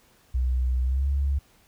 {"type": "tone with pitch glide", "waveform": "sine", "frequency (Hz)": [63, 69.5], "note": ["B1", "C#2"], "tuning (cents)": [35, 5], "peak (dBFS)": -21, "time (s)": [0.34, 1.39], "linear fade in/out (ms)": 10, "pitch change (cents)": 170, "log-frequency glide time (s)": [0.84, 1.07], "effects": ["pink hiss -60 dBFS RMS until 1.67 s"]}